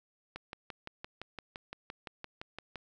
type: click train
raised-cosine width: 0.3 ms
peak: -25 dBFS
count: 15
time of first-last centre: 0.36-2.757 s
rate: 5.84 Hz
effects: none